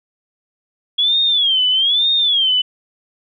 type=tone with vibrato; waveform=sine; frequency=3322 Hz; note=G#7; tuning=in tune; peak=-12 dBFS; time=0.98-2.62 s; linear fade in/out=10 ms; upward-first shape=sine; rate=1.1 Hz; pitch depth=180 cents each way; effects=none